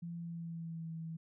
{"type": "tone with pitch glide", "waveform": "sine", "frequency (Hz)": [170, 162.79], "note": ["F3", "E3"], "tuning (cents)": [-46, -21], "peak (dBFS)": -40, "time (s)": [0.02, 1.17], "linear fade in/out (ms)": 10, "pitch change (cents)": -75, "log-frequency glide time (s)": [0.15, 0.92], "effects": []}